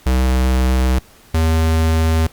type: tone pair in turn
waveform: square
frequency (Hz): 64 / 80.63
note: C2 / E2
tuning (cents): -38 / -38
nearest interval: major third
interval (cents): 400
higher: second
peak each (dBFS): -13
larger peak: neither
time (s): 0.06-0.99 / 1.34-2.27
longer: neither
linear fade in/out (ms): 5
effects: pink hiss -47 dBFS RMS until 2.32 s + Opus 48 kbps